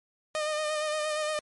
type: tone with vibrato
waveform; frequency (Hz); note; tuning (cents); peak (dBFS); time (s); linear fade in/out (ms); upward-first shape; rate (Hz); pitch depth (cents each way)
sawtooth; 611; D#5; -32; -24; 0.35-1.39; 0; sine; 8.6; 30
effects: MP3 48 kbps